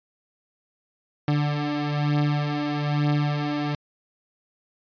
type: beating tone pair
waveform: 30% pulse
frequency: 146.83 / 147.93 Hz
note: D3 / D3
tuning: 0 / +13 cents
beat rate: 1.1 Hz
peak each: -21 / -24 dBFS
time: 1.28-3.75 s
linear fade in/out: 2 ms
effects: resampled to 11025 Hz